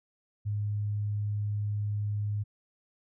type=tone; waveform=sine; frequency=103.83 Hz; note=G#2; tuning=in tune; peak=-28 dBFS; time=0.45-2.44 s; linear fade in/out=20 ms; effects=none